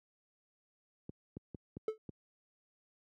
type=clicks; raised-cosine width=3 ms; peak=-30 dBFS; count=5; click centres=1.094 / 1.369 / 1.547 / 1.769 / 2.092 s
type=tone with exponential decay; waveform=triangle; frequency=435.8 Hz; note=A4; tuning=17 cents flat; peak=-26 dBFS; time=1.88-1.98 s; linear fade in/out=2 ms; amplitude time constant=21 ms
effects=high-pass 100 Hz 12 dB/octave